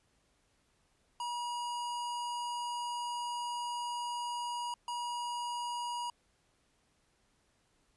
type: tone bursts at uneven times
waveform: square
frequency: 960 Hz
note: B5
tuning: 49 cents flat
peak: -36 dBFS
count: 2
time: 1.2-4.74 / 4.88-6.1 s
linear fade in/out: 2 ms
effects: pink hiss -73 dBFS RMS until 7.96 s + resampled to 24000 Hz